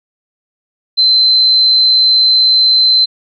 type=tone; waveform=sine; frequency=4079 Hz; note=C8; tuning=45 cents flat; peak=-6 dBFS; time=0.97-3.06 s; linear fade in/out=20 ms; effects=none